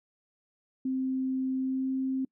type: tone with pitch glide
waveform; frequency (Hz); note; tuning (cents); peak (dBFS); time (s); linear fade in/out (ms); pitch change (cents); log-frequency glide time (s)
sine; 261.6 to 263.7; C4 to C4; 0 to +14; -27; 0.85-2.25; 5; +14; 1.57-1.91
effects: noise-tail reverb RT60 0.1 s tail -26 dB re dry